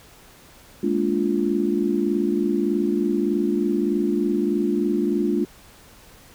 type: chord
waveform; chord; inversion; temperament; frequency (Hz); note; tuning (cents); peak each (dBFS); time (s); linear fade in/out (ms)
sine; Bb dominant seventh; third; just; 209.8 / 233.1 / 291.4 / 349.6; Ab3 / Bb3 / D4 / F4; +18 / 0 / -13 / +2; -24 / -28 / -24 / -23; 0.83-5.45; 5
effects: pink hiss -49 dBFS RMS until 6.34 s